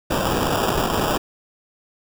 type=noise with sample-and-hold; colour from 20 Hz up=violet; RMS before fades=-21 dBFS; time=0.1-1.18 s; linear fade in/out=10 ms; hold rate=2100 Hz; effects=none